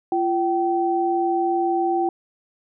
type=tone pair together; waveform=sine; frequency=343.8 / 770.9 Hz; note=F4 / G5; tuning=-27 / -29 cents; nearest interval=octave + major second; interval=1398 cents; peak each=-21 dBFS; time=0.12-2.09 s; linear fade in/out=2 ms; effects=none